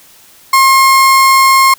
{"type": "tone", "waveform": "35% pulse", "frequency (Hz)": 1071, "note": "C6", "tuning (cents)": 40, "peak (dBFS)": -3, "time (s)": [0.53, 1.74], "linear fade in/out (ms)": 5, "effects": ["white hiss -42 dBFS RMS until 1.78 s"]}